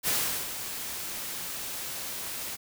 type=noise with ADSR envelope; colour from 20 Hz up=white; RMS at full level=-26 dBFS; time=0.03-2.57 s; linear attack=46 ms; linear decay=390 ms; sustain=-10 dB; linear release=27 ms; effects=none